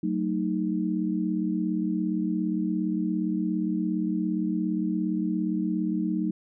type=chord; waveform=sine; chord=D# diminished; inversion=first; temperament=just; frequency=186.68 / 224 / 311.1 Hz; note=F#3 / A3 / D#4; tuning=+16 / +31 / 0 cents; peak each=-28 / -30 / -28 dBFS; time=0.03-6.31 s; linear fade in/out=5 ms; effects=none